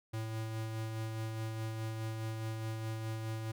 square tone with tremolo, 111 Hz, A2, 16 cents sharp, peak -36 dBFS, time 0.13-3.52 s, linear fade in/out 10 ms, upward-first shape sine, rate 4.8 Hz, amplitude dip 30%, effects none

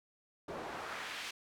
pink noise with band-pass filter sweep, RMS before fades -43 dBFS, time 0.48-1.31 s, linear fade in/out 5 ms, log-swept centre 510 to 3200 Hz, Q 1, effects none

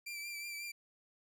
sawtooth tone with vibrato, 2349 Hz, D7, in tune, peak -38 dBFS, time 0.06-0.72 s, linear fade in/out 10 ms, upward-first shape triangle, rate 5.5 Hz, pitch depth 36 cents each way, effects none

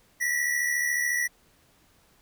square tone pair together, 1880 / 1954 Hz, A#6 / B6, +14 / -19 cents, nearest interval minor second, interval 67 cents, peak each -31 / -26 dBFS, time 0.2-1.28 s, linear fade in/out 20 ms, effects pink hiss -62 dBFS RMS until 2.21 s

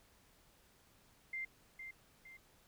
sine tone with echo, 2093 Hz, C7, in tune, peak -39 dBFS, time 1.33-1.45 s, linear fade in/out 5 ms, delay 460 ms, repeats 2, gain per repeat -7 dB, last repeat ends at 2.37 s, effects pink hiss -68 dBFS RMS until 2.67 s

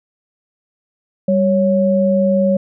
sine tone pair together, 196.21 / 554.4 Hz, G3 / C#5, +2 / 0 cents, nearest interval octave + tritone, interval 1798 cents, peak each -14 dBFS, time 1.28-2.57 s, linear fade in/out 5 ms, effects none

